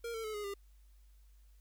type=tone with pitch steps; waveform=square; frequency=466.9 / 449.2 / 432.1 / 415.7 / 399.9 Hz; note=A#4 / A4 / A4 / G#4 / G4; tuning=+3 / +36 / -31 / +2 / +35 cents; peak=-39 dBFS; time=0.04-0.54 s; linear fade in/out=5 ms; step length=100 ms; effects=added 50 Hz sine -58 dBFS peak until 1.6 s + white hiss -75 dBFS RMS until 1.6 s